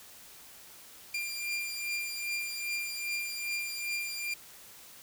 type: beating tone pair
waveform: sawtooth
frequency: 2390 / 2392.5 Hz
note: D7 / D7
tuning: +30 / +32 cents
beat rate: 2.5 Hz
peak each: -31 / -36 dBFS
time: 1.14-4.34 s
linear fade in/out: 5 ms
effects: white hiss -52 dBFS RMS until 5.02 s